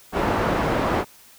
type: low-pass noise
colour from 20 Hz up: white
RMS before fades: -22 dBFS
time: 0.12-1.05 s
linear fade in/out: 50 ms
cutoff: 910 Hz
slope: 12 dB/octave
effects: white hiss -50 dBFS RMS until 1.38 s